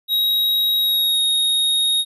square tone with pitch glide, 3811 to 3743 Hz, A#7 to A#7, +38 to +6 cents, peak -16 dBFS, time 0.08-2.05 s, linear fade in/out 50 ms, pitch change -32 cents, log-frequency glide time 0.78-1.21 s, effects none

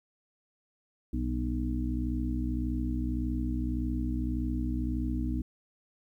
harmonic tone with a mistuned harmonic, 61.74 Hz, B1, in tune, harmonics 1 / 2 / 3 / 4 / 5, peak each -31 / -38 / -43 / -34 / -36 dBFS, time 1.13-5.42 s, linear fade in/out 5 ms, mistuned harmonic 3, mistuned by +76 cents, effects 11-bit

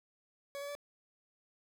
40% pulse tone with pitch steps, 562 / 569.5 / 577.1 Hz, C#5 / C#5 / D5, +24 / +47 / -30 cents, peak -39 dBFS, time 0.55-0.751 s, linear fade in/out 0 ms, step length 67 ms, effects none

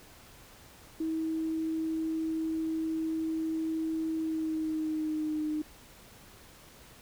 sine tone with pitch glide, 320.5 to 305.7 Hz, E4 to D#4, -49 to -30 cents, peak -29 dBFS, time 1-5.62 s, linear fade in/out 5 ms, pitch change -81 cents, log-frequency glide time 4.15-5.47 s, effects pink hiss -54 dBFS RMS until 7.01 s

